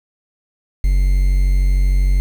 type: tone with quantisation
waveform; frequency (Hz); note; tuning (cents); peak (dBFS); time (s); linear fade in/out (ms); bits
triangle; 46.49; F#1; +9; -9; 0.84-2.2; 0; 6
effects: none